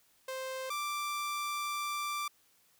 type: tone pair in turn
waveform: sawtooth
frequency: 523.3 / 1176.1 Hz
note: C5 / D6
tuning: 0 / +2 cents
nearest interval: octave + major second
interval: 1402 cents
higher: second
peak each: -33 / -30 dBFS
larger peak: second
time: 0.28-0.7 / 0.7-2.28 s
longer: second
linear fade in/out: 5 ms
effects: white hiss -68 dBFS RMS until 2.79 s